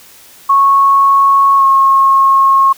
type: tone with pitch glide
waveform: sine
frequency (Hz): 1102 to 1084.9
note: C#6 to C#6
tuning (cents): -11 to -38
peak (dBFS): -5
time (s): 0.49-2.73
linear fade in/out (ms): 10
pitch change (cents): -27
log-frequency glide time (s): 1.57-1.64
effects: white hiss -40 dBFS RMS until 2.77 s